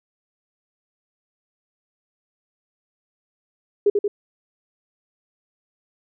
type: tone with echo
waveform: sine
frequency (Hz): 409.3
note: G#4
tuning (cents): -25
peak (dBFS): -12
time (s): 3.86-3.9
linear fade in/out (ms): 5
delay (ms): 90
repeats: 2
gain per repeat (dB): -3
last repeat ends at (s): 4.08
effects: none